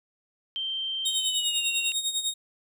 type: tone with pitch glide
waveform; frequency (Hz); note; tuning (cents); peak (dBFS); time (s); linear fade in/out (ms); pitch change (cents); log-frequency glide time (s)
sine; 3136 to 2762; G7 to F7; 0 to -20; -28; 0.56-1.92; 0; -220; 1.13-1.67
type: tone with tremolo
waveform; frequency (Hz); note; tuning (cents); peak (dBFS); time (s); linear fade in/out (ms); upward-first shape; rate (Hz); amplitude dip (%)
25% pulse; 3729; A#7; 0; -20; 1.05-2.34; 10; sine; 10; 70
effects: none